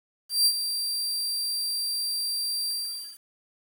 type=tone with ADSR envelope; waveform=sawtooth; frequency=4714 Hz; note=D8; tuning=6 cents sharp; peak=-14 dBFS; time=0.29-3.2 s; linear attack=170 ms; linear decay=62 ms; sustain=-10 dB; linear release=500 ms; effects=8-bit